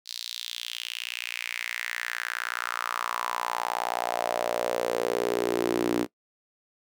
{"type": "tone with high-pass filter sweep", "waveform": "sawtooth", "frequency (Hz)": 59.3, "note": "A#1", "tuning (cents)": 30, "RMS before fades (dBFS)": -30, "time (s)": [0.05, 6.07], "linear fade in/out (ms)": 50, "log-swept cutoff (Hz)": [4300, 300], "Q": 4, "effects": ["noise-tail reverb RT60 0.1 s tail -21 dB re dry"]}